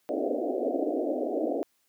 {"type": "band-pass noise", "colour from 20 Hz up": "pink", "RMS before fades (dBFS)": -29, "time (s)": [0.09, 1.63], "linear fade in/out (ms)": 0, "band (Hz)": [250, 710], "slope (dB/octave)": 96, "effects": ["white hiss -71 dBFS RMS until 1.88 s", "high-pass 100 Hz 12 dB/octave"]}